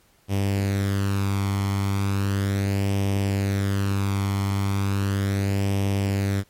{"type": "tone with flanger", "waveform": "sawtooth", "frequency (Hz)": 98.9, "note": "G2", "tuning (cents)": 16, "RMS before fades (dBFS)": -23, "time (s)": [0.28, 6.44], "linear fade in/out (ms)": 50, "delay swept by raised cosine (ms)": [0.35, 0.93], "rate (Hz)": 0.36, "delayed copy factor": 0.6, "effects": ["pink hiss -60 dBFS RMS until 6.49 s", "MP3 64 kbps"]}